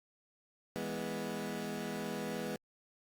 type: chord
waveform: 20% pulse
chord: E major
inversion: none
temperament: equal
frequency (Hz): 164.81 / 207.7 / 246.9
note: E3 / G#3 / B3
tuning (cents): 0 / 0 / 0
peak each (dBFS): -39 / -35 / -37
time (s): 0.76-2.56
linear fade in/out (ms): 0
effects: Opus 48 kbps